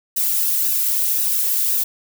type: noise with flanger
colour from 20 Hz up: violet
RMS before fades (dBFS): -19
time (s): 0.16-1.84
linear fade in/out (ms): 10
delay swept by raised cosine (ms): 0.9 to 2.5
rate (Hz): 1.9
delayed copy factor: -0.55
effects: none